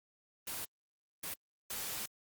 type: noise bursts at uneven times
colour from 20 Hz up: white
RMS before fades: -40 dBFS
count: 3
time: 0.47-0.65 / 1.23-1.34 / 1.7-2.06 s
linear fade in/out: 5 ms
effects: Opus 24 kbps